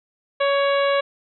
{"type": "harmonic tone with a mistuned harmonic", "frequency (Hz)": 560, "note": "C#5", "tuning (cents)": 18, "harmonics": [1, 2, 3, 4, 5, 6, 7], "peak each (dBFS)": [-18, -24, -28, -30, -32, -34, -35], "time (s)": [0.4, 1.01], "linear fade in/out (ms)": 10, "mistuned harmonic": 3, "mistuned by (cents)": -18, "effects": []}